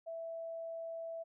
sine tone, 660 Hz, E5, 2 cents sharp, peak -40 dBFS, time 0.06-1.24 s, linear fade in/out 20 ms, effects none

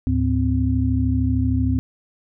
sine tone cluster, 74.3 / 107.4 / 257.8 Hz, D2 / A2 / C4, +21 / -41 / -26 cents, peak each -21 dBFS, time 0.07-1.79 s, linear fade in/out 0 ms, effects none

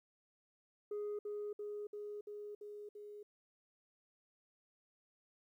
sine tone with echo, 415.3 Hz, G#4, in tune, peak -36 dBFS, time 0.91-1.19 s, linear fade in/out 5 ms, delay 340 ms, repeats 6, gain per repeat -2 dB, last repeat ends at 3.23 s, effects tanh soft clip ceiling -37 dBFS + 13-bit

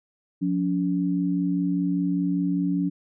sine tone pair together, 178.78 / 283.8 Hz, F3 / C#4, +41 / +41 cents, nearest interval minor sixth, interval 800 cents, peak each -24 dBFS, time 0.41-2.9 s, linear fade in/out 20 ms, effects none

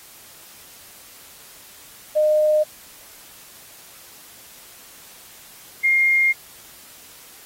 sine tone pair in turn, 611 / 2125 Hz, D#5 / C7, -32 / +26 cents, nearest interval octave + minor seventh, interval 2158 cents, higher second, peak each -14 dBFS, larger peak neither, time 2.15-2.64 / 5.83-6.33 s, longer second, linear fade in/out 20 ms, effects white hiss -45 dBFS RMS until 7.45 s + AAC 48 kbps

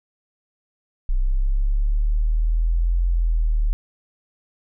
sine linear two-way sweep, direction up then down, 31.26 to 43.65 to 36.68 Hz, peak -16 dBFS, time 1.09-3.73 s, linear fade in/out 0 ms, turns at 3.04 s, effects none

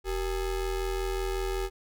square ring-modulated tone, 212.7 Hz, G#3, 42 cents sharp, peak -26 dBFS, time 0.04-1.7 s, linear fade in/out 50 ms, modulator 170 Hz, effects none

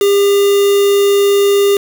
triangle tone with quantisation, 401.6 Hz, G4, 42 cents sharp, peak -6 dBFS, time 0.01-1.77 s, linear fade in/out 2 ms, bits 3, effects none

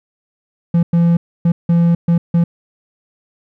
triangle tone bursts at uneven times, 170 Hz, F3, 46 cents flat, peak -7 dBFS, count 6, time 0.74-0.83 / 0.93-1.17 / 1.45-1.52 / 1.69-1.95 / 2.08-2.18 / 2.34-2.44 s, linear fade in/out 5 ms, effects none

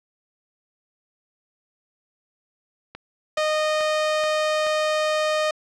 click train, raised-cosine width 0.3 ms, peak -20 dBFS, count 5, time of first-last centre 2.95-4.667 s, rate 2.33 Hz
sawtooth tone, 616 Hz, D#5, 17 cents flat, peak -16 dBFS, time 3.37-5.51 s, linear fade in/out 5 ms
effects low-pass 6000 Hz 12 dB/octave

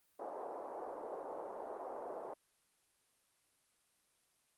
pink band-pass noise, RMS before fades -45 dBFS, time 0.19-2.34 s, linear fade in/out 5 ms, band 420 to 900 Hz, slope 24 dB/octave, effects white hiss -75 dBFS RMS until 4.57 s + Opus 32 kbps

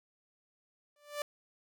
sawtooth tone with exponential growth, 587.3 Hz, D5, in tune, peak -27 dBFS, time 0.96-1.22 s, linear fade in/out 2 ms, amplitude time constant 55 ms, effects none

